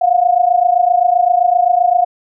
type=tone pair together; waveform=sine; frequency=698.5 / 726.2 Hz; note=F5 / F#5; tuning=0 / -33 cents; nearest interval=minor second; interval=67 cents; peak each=-12 dBFS; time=0.01-2.05 s; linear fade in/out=10 ms; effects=none